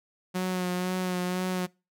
sawtooth tone with vibrato, 182.3 Hz, F#3, 25 cents flat, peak -23 dBFS, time 0.34-1.67 s, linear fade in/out 20 ms, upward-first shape sine, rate 2 Hz, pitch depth 24 cents each way, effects noise-tail reverb RT60 0.3 s tail -25 dB re dry

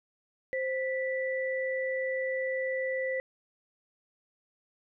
sine tone pair together, 522.7 / 1969 Hz, C5 / B6, -2 / -6 cents, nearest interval octave + major seventh, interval 2296 cents, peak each -30 / -34 dBFS, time 0.53-3.2 s, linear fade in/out 0 ms, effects none

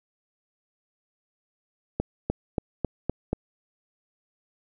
accelerating click train, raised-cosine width 2 ms, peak -11 dBFS, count 6, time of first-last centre 2-3.33 s, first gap 300 ms, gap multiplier 0.94, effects none

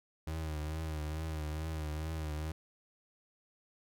35% pulse tone with vibrato, 77.9 Hz, D#2, 3 cents sharp, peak -34 dBFS, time 0.27-2.52 s, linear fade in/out 5 ms, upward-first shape triangle, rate 2.3 Hz, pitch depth 61 cents each way, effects none

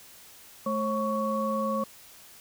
sine tone cluster, 216.1 / 541 / 1117 Hz, A3 / C#5 / C#6, -31 / -42 / +13 cents, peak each -30 dBFS, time 0.66-1.84 s, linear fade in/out 5 ms, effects white hiss -51 dBFS RMS until 2.4 s

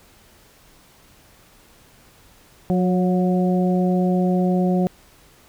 harmonic tone with a mistuned harmonic, 181.5 Hz, F#3, 33 cents flat, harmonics 1 / 2 / 3 / 4, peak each -17 / -24 / -27 / -28 dBFS, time 2.7-4.87 s, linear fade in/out 0 ms, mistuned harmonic 3, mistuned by +27 cents, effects pink hiss -52 dBFS RMS until 5.48 s

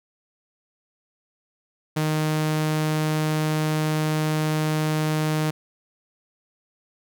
sawtooth tone, 154.8 Hz, D#3, 9 cents flat, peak -17 dBFS, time 1.96-5.51 s, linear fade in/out 10 ms, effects none

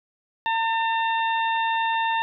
harmonic tone with a mistuned harmonic, 908 Hz, A#5, 46 cents flat, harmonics 1 / 2 / 3 / 4, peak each -22 / -28 / -32 / -34 dBFS, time 0.46-2.22 s, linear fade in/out 0 ms, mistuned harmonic 2, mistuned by -18 cents, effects none

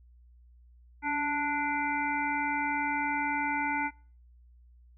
harmonic tone with a mistuned harmonic, 293.7 Hz, D4, in tune, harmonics 1 / 3 / 5 / 7 / 8, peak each -35 / -31 / -35 / -34 / -39 dBFS, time 1.02-3.91 s, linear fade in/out 50 ms, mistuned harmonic 1, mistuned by -46 cents, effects noise-tail reverb RT60 0.4 s tail -23 dB re dry + added 60 Hz sine -54 dBFS peak until 4.97 s

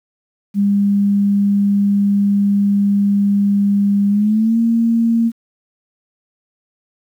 sine tone with pitch glide, 201.3 to 229.9 Hz, G3 to A#3, +46 to -24 cents, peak -11 dBFS, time 0.54-5.32 s, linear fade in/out 50 ms, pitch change +230 cents, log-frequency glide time 4.09-4.58 s, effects 8-bit

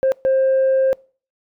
sine tone bursts at uneven times, 530 Hz, C5, 22 cents sharp, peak -11 dBFS, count 2, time 0.03-0.12 / 0.25-0.93 s, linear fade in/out 0 ms, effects noise-tail reverb RT60 0.4 s tail -26 dB re dry + tanh soft clip ceiling -11 dBFS

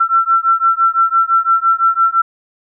sine beating tone pair, 1344 / 1349.9 Hz, E6 / E6, +33 / +41 cents, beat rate 5.9 Hz, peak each -13 dBFS, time 0-2.22 s, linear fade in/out 10 ms, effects none

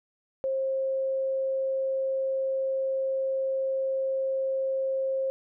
sine tone, 533 Hz, C5, 32 cents sharp, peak -25 dBFS, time 0.44-5.3 s, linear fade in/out 0 ms, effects none

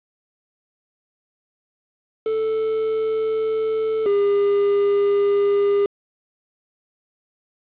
triangle tone pair in turn, 440 / 404.1 Hz, A4 / G#4, 0 / -47 cents, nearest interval minor second, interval 147 cents, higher first, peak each -17 / -13 dBFS, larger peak second, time 2.26-4.06 / 4.06-5.86 s, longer neither, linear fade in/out 2 ms, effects resampled to 8000 Hz + 7-bit

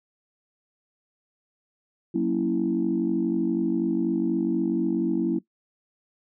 sine chord, F# dominant seventh, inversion none, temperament equal, 185 / 233.1 / 277.2 / 329.6 Hz, F#3 / A#3 / C#4 / E4, 0 / 0 / 0 / 0 cents, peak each -28 / -27 / -28 / -24 dBFS, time 2.14-5.39 s, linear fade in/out 10 ms, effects noise-tail reverb RT60 0.1 s tail -18 dB re dry + tanh soft clip ceiling -13 dBFS

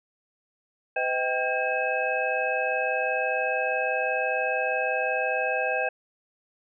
sine tone cluster, 509 / 634 / 780 / 1609 / 2577 Hz, C5 / D#5 / G5 / G6 / E7, -48 / +32 / -9 / +45 / -40 cents, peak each -30 dBFS, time 0.96-5.89 s, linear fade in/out 5 ms, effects none

